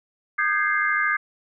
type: chord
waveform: sine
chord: Ab major seventh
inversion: second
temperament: equal with one note detuned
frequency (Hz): 1220.3 / 1568 / 1661.2 / 2093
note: Eb6 / G6 / Ab6 / C7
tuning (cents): -34 / 0 / 0 / 0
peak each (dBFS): -25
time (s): 0.38-1.17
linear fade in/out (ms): 10
effects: none